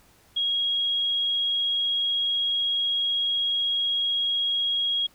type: tone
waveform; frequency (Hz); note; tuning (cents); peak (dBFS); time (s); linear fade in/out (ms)
sine; 3292; G#7; -16; -22; 0.36-5.07; 10
effects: pink hiss -58 dBFS RMS until 5.14 s